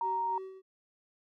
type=tone with tremolo; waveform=triangle; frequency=380.3 Hz; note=F#4; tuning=48 cents sharp; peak=-37 dBFS; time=0.01-0.62 s; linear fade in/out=50 ms; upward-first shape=sine; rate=3.2 Hz; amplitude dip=60%
type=tone; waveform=sine; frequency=932.3 Hz; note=A#5; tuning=in tune; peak=-29 dBFS; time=0.01-0.38 s; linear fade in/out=2 ms
effects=none